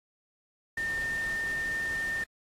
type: tone in noise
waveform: sine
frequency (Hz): 1813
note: A#6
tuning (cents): -49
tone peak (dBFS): -29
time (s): 0.77-2.24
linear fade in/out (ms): 5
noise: pink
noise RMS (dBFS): -43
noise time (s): 0.77-2.24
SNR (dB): +11
effects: low-pass 11000 Hz 12 dB/octave + AAC 64 kbps